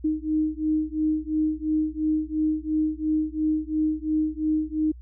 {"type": "beating tone pair", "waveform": "sine", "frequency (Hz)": [308.4, 311.3], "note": ["D#4", "D#4"], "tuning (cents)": [-15, 1], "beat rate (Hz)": 2.9, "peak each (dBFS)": -25, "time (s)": [0.04, 4.92], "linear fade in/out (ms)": 10, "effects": ["added 60 Hz sine -40 dBFS peak until 5.01 s"]}